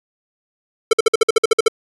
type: tone bursts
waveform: square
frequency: 445.9 Hz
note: A4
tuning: 23 cents sharp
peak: -9 dBFS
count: 11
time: 0.91-1.682 s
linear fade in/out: 5 ms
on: 22 ms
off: 53 ms
effects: resampled to 24000 Hz